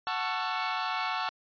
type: chord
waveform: sawtooth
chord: F# minor seventh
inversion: none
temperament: equal with one note detuned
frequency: 740 / 880 / 1108.7 / 1343.1 Hz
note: F#5 / A5 / C#6 / E6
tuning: 0 / 0 / 0 / +32 cents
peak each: -31 dBFS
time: 0.07-1.29 s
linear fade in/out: 0 ms
effects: resampled to 11025 Hz